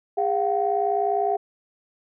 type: tone cluster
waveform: sine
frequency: 406.3 / 697 / 757 Hz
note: G#4 / F5 / F#5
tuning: -38 / -4 / +39 cents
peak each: -24 dBFS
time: 0.17-1.37 s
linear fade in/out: 10 ms
effects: tanh soft clip ceiling -10 dBFS